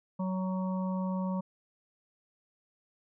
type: harmonic tone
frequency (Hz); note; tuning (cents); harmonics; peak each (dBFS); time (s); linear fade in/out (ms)
186.7; F#3; +16; 1 / 3 / 5 / 6; -30 / -40 / -41 / -46; 0.19-1.41; 10
effects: none